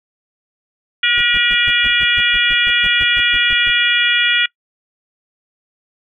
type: harmonic tone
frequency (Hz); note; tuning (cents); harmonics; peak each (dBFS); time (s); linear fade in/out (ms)
479.7; A#4; +50; 3 / 4 / 5 / 6 / 7; -18 / -18 / -18 / -18 / -18; 1.03-4.46; 5
type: noise bursts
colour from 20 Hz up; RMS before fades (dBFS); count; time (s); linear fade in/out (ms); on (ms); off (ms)
brown; -29; 16; 1.17-3.706; 10; 46; 120
type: noise with exponential decay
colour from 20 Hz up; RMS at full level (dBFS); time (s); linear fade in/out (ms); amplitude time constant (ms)
brown; -35; 1.89-2.06; 5; 35
effects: noise-tail reverb RT60 0.1 s tail -23 dB re dry